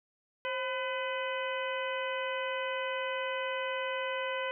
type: harmonic tone with a mistuned harmonic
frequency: 504 Hz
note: B4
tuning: 35 cents sharp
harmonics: 1 / 2 / 3 / 4 / 5 / 6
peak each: -35 / -38 / -40 / -41 / -42 / -43 dBFS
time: 0.45-4.51 s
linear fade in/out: 0 ms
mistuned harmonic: 1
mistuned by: +82 cents
effects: none